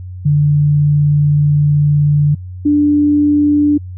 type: tone pair in turn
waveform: sine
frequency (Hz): 146.83 / 293.7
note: D3 / D4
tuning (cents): 0 / 0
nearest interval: octave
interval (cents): 1200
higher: second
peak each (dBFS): -8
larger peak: neither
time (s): 0.25-2.35 / 2.65-3.78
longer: first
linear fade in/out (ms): 10
effects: added 91 Hz sine -25 dBFS peak until 3.97 s